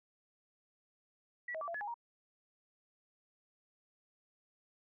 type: tone with pitch steps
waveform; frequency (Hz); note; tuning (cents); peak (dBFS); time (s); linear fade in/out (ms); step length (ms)
sine; 1942 / 637 / 1160 / 678 / 1704 / 823 / 941; B6 / D#5 / D6 / E5 / G#6 / G#5 / A#5; -30 / +41 / -22 / +49 / +44 / -16 / +16; -38; 1.48-1.942; 5; 66
effects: none